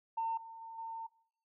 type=tone with level steps; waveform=sine; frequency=906 Hz; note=A#5; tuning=50 cents flat; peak=-31 / -46 / -44 / -39 dBFS; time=0.17-1.07 s; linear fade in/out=10 ms; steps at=0.37 / 0.61 / 0.78 s; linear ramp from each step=5 ms; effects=noise-tail reverb RT60 0.6 s tail -21 dB re dry + tanh soft clip ceiling -27 dBFS

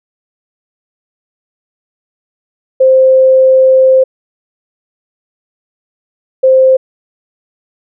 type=tone bursts at uneven times; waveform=sine; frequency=523.3 Hz; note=C5; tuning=in tune; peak=-3 dBFS; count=2; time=2.8-4.04 / 6.43-6.77 s; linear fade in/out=10 ms; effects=none

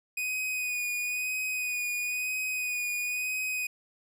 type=tone with vibrato; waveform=45% pulse; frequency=2484 Hz; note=D#7; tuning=3 cents flat; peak=-29 dBFS; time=0.17-3.67 s; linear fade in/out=5 ms; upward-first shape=sine; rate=1 Hz; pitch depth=24 cents each way; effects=none

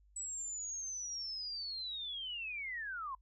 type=linear sweep; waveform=sine; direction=down; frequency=7902 to 1008 Hz; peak=-39 dBFS; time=0.16-3.15 s; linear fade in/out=5 ms; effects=noise-tail reverb RT60 0.1 s tail -24 dB re dry + added 50 Hz sine -63 dBFS peak until 3.21 s

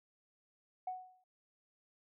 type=tone with exponential decay; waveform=sine; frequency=740 Hz; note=F#5; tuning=in tune; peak=-34 dBFS; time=0.87-1.24 s; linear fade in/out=5 ms; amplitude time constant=80 ms; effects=noise-tail reverb RT60 0.4 s tail -26 dB re dry + tanh soft clip ceiling -30 dBFS

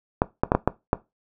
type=clicks; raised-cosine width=1 ms; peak=-3 dBFS; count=6; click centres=0.219 / 0.435 / 0.519 / 0.55 / 0.676 / 0.931 s; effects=noise-tail reverb RT60 0.2 s tail -18 dB re dry

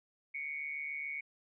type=tone with amplitude modulation; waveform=sine; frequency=2223 Hz; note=C#7; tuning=4 cents sharp; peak=-34 dBFS; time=0.34-1.21 s; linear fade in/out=10 ms; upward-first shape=sine; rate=147 Hz; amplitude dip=65%; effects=none

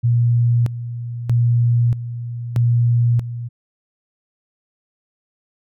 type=tone with tremolo; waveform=sine; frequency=119 Hz; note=A#2; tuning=36 cents sharp; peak=-12 dBFS; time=0.03-3.49 s; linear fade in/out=20 ms; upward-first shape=square; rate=0.79 Hz; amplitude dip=75%; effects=none

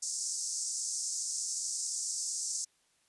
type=band-pass noise; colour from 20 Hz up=white; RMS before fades=-36 dBFS; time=0.02-2.65 s; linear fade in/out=10 ms; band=5300 to 8600 Hz; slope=48 dB/octave; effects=white hiss -71 dBFS RMS until 3.08 s + resampled to 24000 Hz

